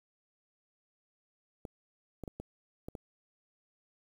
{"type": "clicks", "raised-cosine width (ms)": 2, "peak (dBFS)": -27, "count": 6, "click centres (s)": [1.652, 2.237, 2.278, 2.4, 2.885, 2.952], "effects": ["9-bit"]}